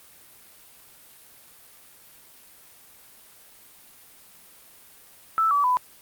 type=tone with pitch steps; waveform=sine; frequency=1318 / 1147.4 / 998.9 Hz; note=E6 / D6 / B5; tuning=-1 / -41 / +19 cents; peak=-18 dBFS; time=5.38-5.77 s; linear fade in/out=0 ms; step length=130 ms; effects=white hiss -51 dBFS RMS until 6.01 s + Opus 32 kbps